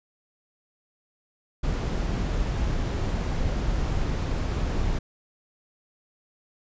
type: noise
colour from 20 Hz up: brown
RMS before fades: -26 dBFS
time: 1.63-4.99 s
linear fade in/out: 10 ms
effects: resampled to 16000 Hz